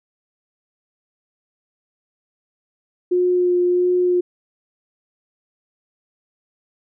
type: tone with vibrato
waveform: sine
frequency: 357.8 Hz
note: F4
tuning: 42 cents sharp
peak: -14 dBFS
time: 3.11-4.21 s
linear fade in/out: 10 ms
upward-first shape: sine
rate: 1.5 Hz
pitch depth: 12 cents each way
effects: none